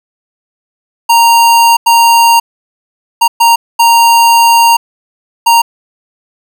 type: tone bursts at uneven times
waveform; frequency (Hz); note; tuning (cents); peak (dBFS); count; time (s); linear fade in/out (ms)
square; 930; A#5; -4; -4; 6; 1.09-1.77 / 1.86-2.4 / 3.21-3.28 / 3.4-3.56 / 3.79-4.77 / 5.46-5.62; 10
effects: none